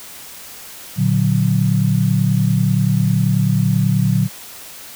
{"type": "chord", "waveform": "sine", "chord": "Bb augmented", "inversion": "none", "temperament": "equal", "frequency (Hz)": [116.54, 146.83, 185], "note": ["Bb2", "D3", "F#3"], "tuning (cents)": [0, 0, 0], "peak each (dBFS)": -17, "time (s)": [0.96, 4.29], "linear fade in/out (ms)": 50, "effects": ["white hiss -36 dBFS RMS until 4.95 s"]}